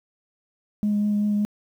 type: tone with vibrato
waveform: sine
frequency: 207.7 Hz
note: G#3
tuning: in tune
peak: -18 dBFS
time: 0.83-1.45 s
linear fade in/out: 0 ms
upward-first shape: triangle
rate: 5.2 Hz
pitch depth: 14 cents each way
effects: tanh soft clip ceiling -16 dBFS + 9-bit